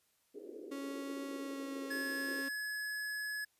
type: band-pass noise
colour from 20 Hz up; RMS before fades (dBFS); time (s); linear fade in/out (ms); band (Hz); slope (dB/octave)
white; -49; 0.34-2.43; 10; 290 to 470; 48
type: tone with pitch glide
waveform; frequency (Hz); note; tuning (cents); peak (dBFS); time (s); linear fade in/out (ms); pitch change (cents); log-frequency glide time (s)
35% pulse; 277.2 to 273.1; C#4 to C#4; 0 to -26; -39; 0.71-2.49; 10; -26; 1.23-1.87
type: tone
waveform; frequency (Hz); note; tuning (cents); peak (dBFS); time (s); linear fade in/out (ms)
square; 1697; G#6; +37; -38; 1.9-3.45; 10
effects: white hiss -75 dBFS RMS until 3.59 s + resampled to 32000 Hz